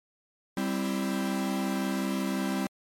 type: chord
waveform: 45% pulse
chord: C major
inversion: second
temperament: equal with one note detuned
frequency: 196 / 261.6 / 332.5 Hz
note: G3 / C4 / E4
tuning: 0 / 0 / +15 cents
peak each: -30 / -32 / -35 dBFS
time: 0.57-2.67 s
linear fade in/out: 2 ms
effects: MP3 64 kbps